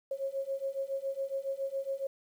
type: beating tone pair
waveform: sine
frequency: 540 / 547.2 Hz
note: C#5 / C#5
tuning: -45 / -23 cents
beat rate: 7.2 Hz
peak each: -36 / -35 dBFS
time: 0.11-2.07 s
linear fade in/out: 5 ms
effects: 10-bit